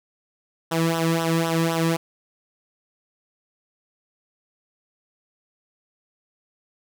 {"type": "tone with flanger", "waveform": "sawtooth", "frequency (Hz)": 164.81, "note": "E3", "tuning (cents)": 0, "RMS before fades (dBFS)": -22, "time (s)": [0.71, 1.97], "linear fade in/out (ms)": 10, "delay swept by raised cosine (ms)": [0.43, 1.41], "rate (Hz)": 3.9, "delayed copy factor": -0.8, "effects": []}